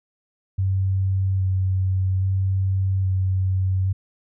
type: tone with vibrato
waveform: sine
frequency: 94.9 Hz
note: F#2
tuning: 44 cents sharp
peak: -18 dBFS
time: 0.58-3.93 s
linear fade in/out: 10 ms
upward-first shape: square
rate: 0.61 Hz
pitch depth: 13 cents each way
effects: none